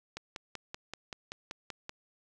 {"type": "click train", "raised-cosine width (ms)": 0.2, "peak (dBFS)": -22, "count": 10, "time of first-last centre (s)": [0.17, 1.894], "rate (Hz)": 5.22, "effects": []}